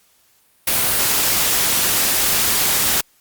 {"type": "noise", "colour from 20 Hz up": "white", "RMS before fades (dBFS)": -17, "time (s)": [0.67, 3.01], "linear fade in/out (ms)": 5, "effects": ["white hiss -57 dBFS RMS until 3.2 s", "Opus 48 kbps"]}